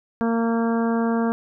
harmonic tone, 229.8 Hz, A#3, 25 cents flat, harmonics 1 / 2 / 3 / 4 / 5 / 6 / 7, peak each -20 / -26 / -30 / -32 / -34 / -36 / -37 dBFS, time 0.21-1.32 s, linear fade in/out 0 ms, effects none

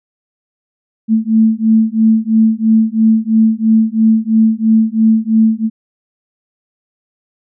sine beating tone pair, 220 / 223 Hz, A3 / A3, 0 / +23 cents, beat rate 3 Hz, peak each -11 dBFS, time 1.08-5.7 s, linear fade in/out 50 ms, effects none

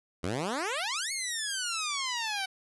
10% pulse exponential two-way sweep, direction up then down, 80.3 to 2217 to 753 Hz, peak -22 dBFS, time 0.23-2.46 s, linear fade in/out 10 ms, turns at 1.12 s, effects resampled to 24000 Hz

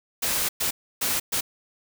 white noise bursts at uneven times, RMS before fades -25 dBFS, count 4, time 0.22-0.49 / 0.6-0.71 / 1.01-1.2 / 1.32-1.41 s, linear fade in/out 10 ms, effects none

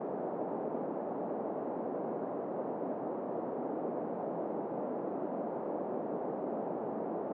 white band-pass noise, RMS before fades -37 dBFS, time 0-7.33 s, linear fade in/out 10 ms, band 200 to 700 Hz, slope 24 dB/octave, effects none

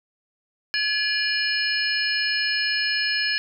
sine tone cluster, 1698 / 2414 / 2929 / 4302 / 5150 Hz, G#6 / D7 / F#7 / C8 / E8, +38 / +47 / -18 / +47 / -41 cents, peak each -25 / -29 / -30 / -28 / -27 dBFS, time 0.74-3.38 s, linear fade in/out 0 ms, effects none

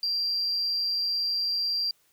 sine tone with amplitude modulation, 4732 Hz, D8, 12 cents sharp, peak -22 dBFS, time 0.03-1.91 s, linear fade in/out 2 ms, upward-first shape sine, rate 182 Hz, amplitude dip 40%, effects tanh soft clip ceiling -20 dBFS + white hiss -66 dBFS RMS until 2.12 s

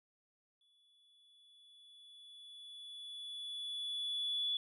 triangle tone with exponential growth, 3430 Hz, A7, 45 cents flat, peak -29 dBFS, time 0.61-4.57 s, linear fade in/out 2 ms, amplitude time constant 860 ms, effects tanh soft clip ceiling -31 dBFS + resampled to 32000 Hz

